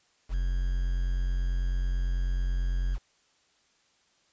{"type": "tone with quantisation", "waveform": "triangle", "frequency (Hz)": 44.57, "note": "F1", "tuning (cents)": 36, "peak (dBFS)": -23, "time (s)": [0.29, 2.99], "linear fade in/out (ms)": 50, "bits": 8, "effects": ["white hiss -67 dBFS RMS until 4.32 s", "resampled to 16000 Hz"]}